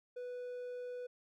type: tone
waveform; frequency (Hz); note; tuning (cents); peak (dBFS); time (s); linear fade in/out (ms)
triangle; 493.9; B4; 0; -39; 0.16-1.07; 10
effects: none